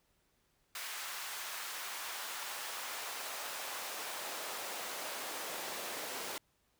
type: noise with high-pass filter sweep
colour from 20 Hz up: pink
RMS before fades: -42 dBFS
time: 0.75-6.38 s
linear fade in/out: 2 ms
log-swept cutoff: 1300 to 430 Hz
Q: 0.96
effects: pink hiss -75 dBFS RMS until 6.79 s